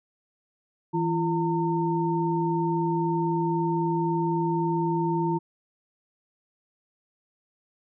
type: tone cluster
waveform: sine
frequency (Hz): 164 / 340.3 / 911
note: E3 / F4 / A#5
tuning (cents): -9 / -45 / -40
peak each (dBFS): -27 / -26 / -28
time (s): 0.93-5.39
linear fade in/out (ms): 20
effects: none